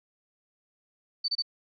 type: tone bursts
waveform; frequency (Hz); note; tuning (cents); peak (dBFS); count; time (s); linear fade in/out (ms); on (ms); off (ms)
sine; 4556; C#8; +47; -25; 3; 1.24-1.423; 10; 43; 27
effects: none